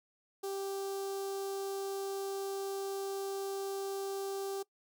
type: tone with notch filter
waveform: sawtooth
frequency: 392 Hz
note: G4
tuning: in tune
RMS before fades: -38 dBFS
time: 0.43-4.63 s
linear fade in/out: 10 ms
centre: 2100 Hz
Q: 0.52
effects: noise-tail reverb RT60 0.1 s tail -21 dB re dry